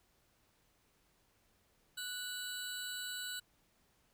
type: tone pair together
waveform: 25% pulse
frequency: 1480 / 3955 Hz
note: F#6 / B7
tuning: 0 / +2 cents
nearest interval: octave + perfect fourth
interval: 1702 cents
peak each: -39 / -40 dBFS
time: 1.97-3.4 s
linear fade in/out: 10 ms
effects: pink hiss -73 dBFS RMS until 4.13 s